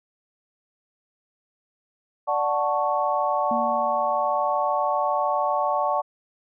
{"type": "chord", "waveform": "sine", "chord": "D major seventh", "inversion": "none", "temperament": "equal", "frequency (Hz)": [587.3, 740, 880, 1108.7], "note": ["D5", "F#5", "A5", "C#6"], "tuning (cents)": [0, 0, 0, 0], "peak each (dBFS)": -26, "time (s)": [2.27, 6.02], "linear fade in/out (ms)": 20}
{"type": "tone with exponential decay", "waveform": "sine", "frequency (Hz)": 233.3, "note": "A#3", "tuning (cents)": 2, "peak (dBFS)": -26, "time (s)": [3.51, 4.76], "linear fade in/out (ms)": 2, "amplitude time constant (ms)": 270}
{"effects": []}